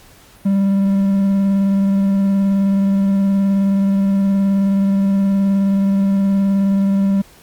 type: tone with vibrato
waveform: triangle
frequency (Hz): 196.4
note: G3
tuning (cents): +4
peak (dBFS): -10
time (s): 0.45-7.22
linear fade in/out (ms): 10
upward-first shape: sine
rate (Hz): 19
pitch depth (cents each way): 16
effects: pink hiss -46 dBFS RMS until 7.42 s + Opus 48 kbps